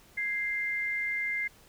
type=tone pair together; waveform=sine; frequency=1661.2 / 2093 Hz; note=G#6 / C7; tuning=0 / 0 cents; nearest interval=major third; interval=400 cents; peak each=-38 / -29 dBFS; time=0.17-1.48 s; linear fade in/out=10 ms; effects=pink hiss -58 dBFS RMS until 1.68 s